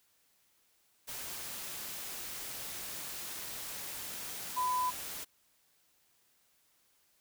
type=tone in noise; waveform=sine; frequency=1002 Hz; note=B5; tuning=25 cents sharp; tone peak=-29 dBFS; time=4.56-4.91 s; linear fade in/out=20 ms; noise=white; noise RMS=-42 dBFS; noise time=1.07-5.25 s; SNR=+10 dB; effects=white hiss -71 dBFS RMS until 7.2 s